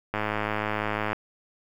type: click train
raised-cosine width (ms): 0.5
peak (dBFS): -12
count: 106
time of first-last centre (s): 0.14-1.131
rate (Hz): 106
effects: 8-bit